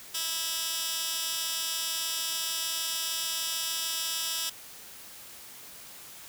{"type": "tone with high-pass filter", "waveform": "15% pulse", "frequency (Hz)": 326.6, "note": "E4", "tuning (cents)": -16, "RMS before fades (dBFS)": -32, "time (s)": [0.14, 4.5], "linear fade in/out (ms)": 10, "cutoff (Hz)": 3900, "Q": 0.91, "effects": ["white hiss -47 dBFS RMS until 6.28 s"]}